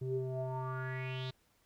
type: tone with low-pass filter sweep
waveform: square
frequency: 129.5 Hz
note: C3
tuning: 17 cents flat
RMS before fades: -38 dBFS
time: 0.01-1.31 s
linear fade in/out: 10 ms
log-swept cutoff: 300 to 4000 Hz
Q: 6.2
effects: pink hiss -72 dBFS RMS until 1.65 s